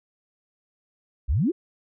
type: exponential sweep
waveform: sine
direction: up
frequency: 51.91 to 404.3 Hz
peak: -19 dBFS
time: 1.28-1.52 s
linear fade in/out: 20 ms
effects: none